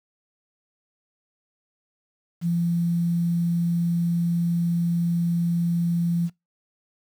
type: tone with quantisation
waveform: sine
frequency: 170.8 Hz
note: F3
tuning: 38 cents flat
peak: -20 dBFS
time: 2.41-6.3 s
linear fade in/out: 50 ms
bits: 8
effects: noise-tail reverb RT60 0.2 s tail -23 dB re dry

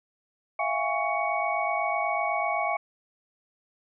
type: tone cluster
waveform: sine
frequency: 661 / 709 / 820 / 1116 / 2237 Hz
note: E5 / F5 / G#5 / C#6 / C#7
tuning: +5 / +26 / -22 / +11 / +15 cents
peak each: -31 dBFS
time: 0.59-2.77 s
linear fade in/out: 5 ms
effects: none

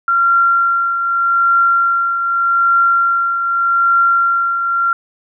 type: tone with tremolo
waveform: sine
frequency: 1376 Hz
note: F6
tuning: 26 cents flat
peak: -8 dBFS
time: 0.08-4.93 s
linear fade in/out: 2 ms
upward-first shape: triangle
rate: 0.83 Hz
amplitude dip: 55%
effects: none

